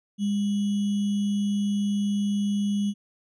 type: tone with sample-and-hold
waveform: sine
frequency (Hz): 203.1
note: G#3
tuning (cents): -38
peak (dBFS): -22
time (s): 0.18-2.94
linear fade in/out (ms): 50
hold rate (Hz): 3150
effects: resampled to 22050 Hz